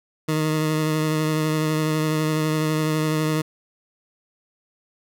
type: tone with vibrato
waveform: 20% pulse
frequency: 155.56 Hz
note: D#3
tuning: in tune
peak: -15 dBFS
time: 0.28-3.42 s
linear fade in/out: 10 ms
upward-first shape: triangle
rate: 12 Hz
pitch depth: 21 cents each way
effects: none